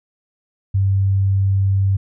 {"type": "tone", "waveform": "sine", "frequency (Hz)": 97.4, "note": "G2", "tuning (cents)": -11, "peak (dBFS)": -13, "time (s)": [0.74, 1.97], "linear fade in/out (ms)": 10, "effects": []}